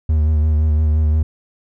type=tone with vibrato; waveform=triangle; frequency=77 Hz; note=D#2; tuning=17 cents flat; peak=-10 dBFS; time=0.09-1.23 s; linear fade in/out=5 ms; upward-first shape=sine; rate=5.8 Hz; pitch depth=35 cents each way; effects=none